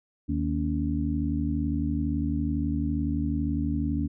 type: harmonic tone with a mistuned harmonic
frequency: 77.78 Hz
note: D#2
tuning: in tune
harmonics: 1 / 2 / 3 / 4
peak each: -29 / -32 / -31 / -29 dBFS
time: 0.28-4.08 s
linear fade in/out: 20 ms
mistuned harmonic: 4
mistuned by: -150 cents
effects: none